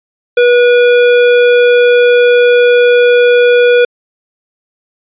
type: tone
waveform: square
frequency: 486 Hz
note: B4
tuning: 28 cents flat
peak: -5 dBFS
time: 0.37-3.85 s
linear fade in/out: 5 ms
effects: resampled to 8000 Hz

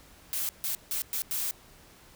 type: noise bursts at uneven times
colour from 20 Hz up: blue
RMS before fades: -31 dBFS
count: 5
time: 0.33-0.49 / 0.64-0.75 / 0.91-1.02 / 1.13-1.22 / 1.31-1.51 s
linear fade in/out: 0 ms
effects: pink hiss -55 dBFS RMS until 2.15 s

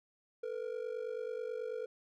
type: ring-modulated tone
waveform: triangle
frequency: 470.3 Hz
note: A#4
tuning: 15 cents sharp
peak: -32 dBFS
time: 0.43-1.86 s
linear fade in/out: 5 ms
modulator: 24.6 Hz
effects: none

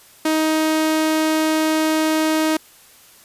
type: tone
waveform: sawtooth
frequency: 314 Hz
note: D#4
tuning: 16 cents sharp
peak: -12 dBFS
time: 0.25-2.57 s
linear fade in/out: 5 ms
effects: white hiss -48 dBFS RMS until 3.24 s + resampled to 32000 Hz

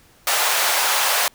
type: high-pass noise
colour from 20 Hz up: pink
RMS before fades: -19 dBFS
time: 0.27-1.28 s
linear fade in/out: 2 ms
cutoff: 640 Hz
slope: 24 dB/octave
effects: pink hiss -53 dBFS RMS until 1.34 s

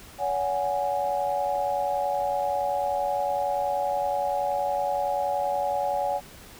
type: chord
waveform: sine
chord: C# suspended fourth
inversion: none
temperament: equal with one note detuned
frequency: 567.3 / 740 / 830.6 Hz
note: C#5 / F#5 / G#5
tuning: +40 / 0 / 0 cents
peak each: -28 dBFS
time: 0.18-6.21 s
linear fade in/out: 50 ms
effects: pink hiss -47 dBFS RMS until 6.59 s

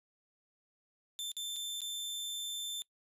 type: tone with dropouts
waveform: sawtooth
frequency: 3550 Hz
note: A7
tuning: 15 cents sharp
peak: -34 dBFS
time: 1.19-2.82 s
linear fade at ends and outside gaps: 0 ms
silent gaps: 1.317-1.367 / 1.561-1.565 / 1.806-1.817 s
effects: noise-tail reverb RT60 0.1 s tail -21 dB re dry + resampled to 32000 Hz

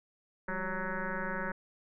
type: tone with frequency modulation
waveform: sine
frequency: 740 Hz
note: F#5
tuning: in tune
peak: -32 dBFS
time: 0.48-1.52 s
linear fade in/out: 5 ms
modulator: 188 Hz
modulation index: 5.6
effects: none

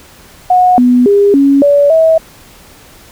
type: tone with pitch steps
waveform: sine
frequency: 729 / 247.2 / 404 / 278.1 / 573 / 646 Hz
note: F#5 / B3 / G#4 / C#4 / D5 / E5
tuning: -26 / +2 / -48 / +6 / -43 / -35 cents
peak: -4 dBFS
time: 0.5-2.18 s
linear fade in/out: 5 ms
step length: 280 ms
effects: pink hiss -39 dBFS RMS until 3.11 s

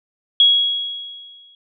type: tone with exponential decay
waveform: sine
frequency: 3322 Hz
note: G#7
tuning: in tune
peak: -7 dBFS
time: 0.4-1.55 s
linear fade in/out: 2 ms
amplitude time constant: 250 ms
effects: none

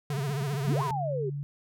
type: tone with vibrato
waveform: square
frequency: 140 Hz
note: C#3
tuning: 18 cents sharp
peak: -29 dBFS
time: 0.1-0.91 s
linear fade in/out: 2 ms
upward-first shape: triangle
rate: 15 Hz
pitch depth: 140 cents each way
type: tone bursts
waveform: sine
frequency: 185 Hz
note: F#3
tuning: in tune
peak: -34 dBFS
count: 4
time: 0.17-0.55 s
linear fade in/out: 5 ms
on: 26 ms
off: 92 ms
type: tone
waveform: sine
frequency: 142.9 Hz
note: D3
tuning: 47 cents flat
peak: -31 dBFS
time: 0.65-1.43 s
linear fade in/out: 0 ms
type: exponential two-way sweep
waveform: sine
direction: up then down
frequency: 142.5 to 1100 to 372.2 Hz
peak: -29 dBFS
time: 0.66-1.3 s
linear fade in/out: 10 ms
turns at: 0.82 s
effects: none

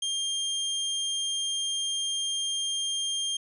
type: tone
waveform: sawtooth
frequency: 3200 Hz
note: G7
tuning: 35 cents sharp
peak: -24 dBFS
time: 0.02-3.37 s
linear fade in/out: 5 ms
effects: resampled to 24000 Hz

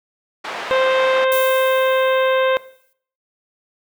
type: band-pass noise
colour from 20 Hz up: pink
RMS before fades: -28 dBFS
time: 0.44-1.25 s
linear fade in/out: 10 ms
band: 640 to 2600 Hz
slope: 12 dB/octave
type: harmonic tone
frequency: 523.3 Hz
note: C5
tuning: in tune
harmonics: 1 / 2 / 3 / 4 / 5 / 6 / 7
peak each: -15 / -22 / -24 / -28 / -30 / -33 / -32 dBFS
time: 0.71-2.57 s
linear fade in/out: 0 ms
type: noise with exponential decay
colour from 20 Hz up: violet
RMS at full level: -25 dBFS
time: 1.32-2.93 s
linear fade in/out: 0 ms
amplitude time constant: 350 ms
effects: noise-tail reverb RT60 0.6 s tail -19 dB re dry

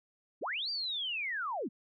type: linear two-way sweep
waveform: sine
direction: up then down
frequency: 164.81 to 4776 to 164.81 Hz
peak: -33 dBFS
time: 0.41-1.69 s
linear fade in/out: 20 ms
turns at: 0.7 s
effects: none

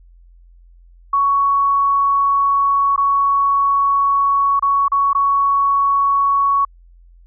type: tone with dropouts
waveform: sine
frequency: 1116 Hz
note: C#6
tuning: 11 cents sharp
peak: -12 dBFS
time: 1.13-6.65 s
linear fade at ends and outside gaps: 5 ms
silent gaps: 2.962-2.977 / 4.595-4.624 / 4.882-4.918 / 5.132-5.149 s
effects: added 43 Hz sine -43 dBFS peak until 7.26 s

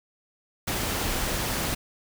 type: noise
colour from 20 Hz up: pink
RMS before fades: -28 dBFS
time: 0.67-1.75 s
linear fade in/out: 10 ms
effects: none

